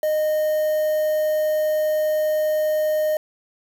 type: tone with quantisation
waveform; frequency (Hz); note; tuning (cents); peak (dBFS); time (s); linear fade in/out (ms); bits
triangle; 615; D#5; -20; -16; 0.03-3.17; 2; 6
effects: none